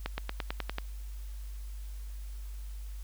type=accelerating click train; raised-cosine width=0.3 ms; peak=-17 dBFS; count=8; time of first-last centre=0.06-0.784 s; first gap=120 ms; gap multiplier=0.95; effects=added 50 Hz sine -38 dBFS peak until 3.03 s + white hiss -58 dBFS RMS until 3.03 s